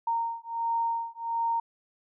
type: beating tone pair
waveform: sine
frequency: 923 / 924.4 Hz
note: A#5 / A#5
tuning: -17 / -15 cents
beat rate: 1.4 Hz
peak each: -30 dBFS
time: 0.07-1.6 s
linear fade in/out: 5 ms
effects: none